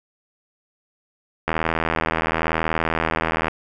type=click train; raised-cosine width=0.5 ms; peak=-5 dBFS; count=163; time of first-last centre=1.48-3.482 s; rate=80.9 Hz; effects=none